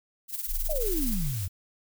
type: noise with tremolo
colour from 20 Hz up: violet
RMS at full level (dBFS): -31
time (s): 0.28-1.17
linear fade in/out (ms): 50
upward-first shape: sine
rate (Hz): 19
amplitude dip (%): 70
type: tone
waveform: sine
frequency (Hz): 27.44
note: A0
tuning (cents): -4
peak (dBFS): -27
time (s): 0.47-1.33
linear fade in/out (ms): 50
type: exponential sweep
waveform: sine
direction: down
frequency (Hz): 659.3 to 85.3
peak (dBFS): -29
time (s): 0.69-1.48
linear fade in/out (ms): 5
type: noise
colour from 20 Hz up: blue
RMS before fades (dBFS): -38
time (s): 0.78-1.49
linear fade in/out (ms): 50
effects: none